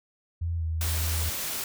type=tone with pitch glide; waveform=sine; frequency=84.2 to 80.68 Hz; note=E2 to E2; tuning=+37 to -37 cents; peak=-26 dBFS; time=0.41-1.3 s; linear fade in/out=10 ms; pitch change=-74 cents; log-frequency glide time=0.57-0.64 s
type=noise; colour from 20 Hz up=white; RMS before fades=-32 dBFS; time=0.81-1.64 s; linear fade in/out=2 ms
effects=none